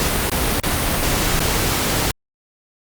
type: noise with dropouts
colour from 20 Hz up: pink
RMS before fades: -19 dBFS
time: 0-2.11 s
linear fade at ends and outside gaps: 1 ms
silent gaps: 0.298-0.316 / 0.6-0.635 / 1.394-1.403 s
effects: Opus 48 kbps